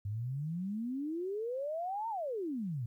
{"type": "exponential two-way sweep", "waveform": "sine", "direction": "up then down", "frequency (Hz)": [98, 932.3, 110], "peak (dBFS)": -34, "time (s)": [0.05, 2.86], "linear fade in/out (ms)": 5, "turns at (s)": 2.09, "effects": ["12-bit"]}